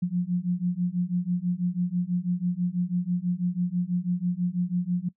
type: beating tone pair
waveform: sine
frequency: 174.61 / 180.71 Hz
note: F3 / F#3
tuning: 0 / -41 cents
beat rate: 6.1 Hz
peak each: -27 / -26 dBFS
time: 0.02-5.09 s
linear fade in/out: 10 ms
effects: noise-tail reverb RT60 0.1 s tail -20 dB re dry